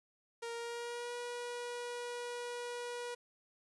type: tone with pitch glide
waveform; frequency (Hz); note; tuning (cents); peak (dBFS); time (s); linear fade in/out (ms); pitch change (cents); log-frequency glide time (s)
sawtooth; 466.2 to 483.5; A#4 to B4; 0 to -37; -36; 0.42-3.15; 10; +63; 0.53-1.14
effects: resampled to 24000 Hz + 11-bit